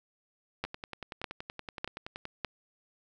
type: two click trains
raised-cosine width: 0.3 ms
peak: -23 / -16 dBFS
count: 18 / 4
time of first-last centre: 0.65-2.254 / 0.64-2.447 s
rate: 10.6 / 1.66 Hz
effects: none